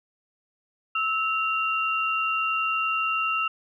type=tone pair together; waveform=sine; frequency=1305.4 / 2766 Hz; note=E6 / F7; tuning=-17 / -17 cents; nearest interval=octave + minor second; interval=1300 cents; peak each=-25 / -26 dBFS; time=0.95-3.48 s; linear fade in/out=5 ms; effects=none